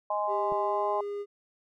sine chord, Ab major, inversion second, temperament just, 623 / 830.6 / 1038.3 Hz, Eb5 / Ab5 / C6, +2 / 0 / -14 cents, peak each -31 dBFS, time 0.1-1.01 s, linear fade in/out 5 ms
triangle tone with pitch glide, 398.8 to 407.4 Hz, G4 to G#4, +30 to -33 cents, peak -30 dBFS, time 0.27-1.26 s, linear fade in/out 50 ms, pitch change +37 cents, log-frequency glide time 0.64-0.9 s
clicks, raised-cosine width 2 ms, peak -31 / -30 dBFS, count 2, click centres 0.518 / 0.524 s
effects none

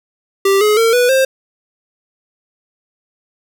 square tone with pitch steps, 392 / 422.6 / 455.5 / 491 / 529.3 Hz, G4 / G#4 / A#4 / B4 / C5, 0 / +30 / -40 / -10 / +20 cents, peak -10 dBFS, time 0.45-1.25 s, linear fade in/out 5 ms, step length 160 ms, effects none

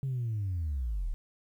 sine linear sweep, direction down, 138 to 33.23 Hz, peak -28 dBFS, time 0.03-1.14 s, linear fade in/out 0 ms, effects tanh soft clip ceiling -27 dBFS + 11-bit

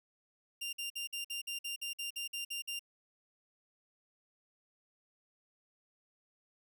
sawtooth tone bursts, 2790 Hz, F7, 2 cents flat, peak -34 dBFS, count 13, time 0.61-2.794 s, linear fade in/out 10 ms, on 120 ms, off 52 ms, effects none

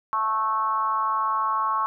sine tone with frequency modulation, 1096 Hz, C#6, 20 cents flat, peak -21 dBFS, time 0.13-1.86 s, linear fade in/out 0 ms, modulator 218 Hz, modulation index 0.82, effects none

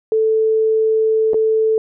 sine tone with dropouts, 440 Hz, A4, in tune, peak -12 dBFS, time 0.12-1.78 s, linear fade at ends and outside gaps 1 ms, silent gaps 1.334-1.343 s, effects none

